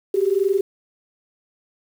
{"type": "tone pair together", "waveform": "sine", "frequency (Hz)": [381, 402.5], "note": ["G4", "G4"], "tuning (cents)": [-49, 46], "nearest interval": "minor second", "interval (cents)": 95, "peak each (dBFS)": -19, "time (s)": [0.14, 0.61], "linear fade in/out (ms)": 5, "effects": ["7-bit"]}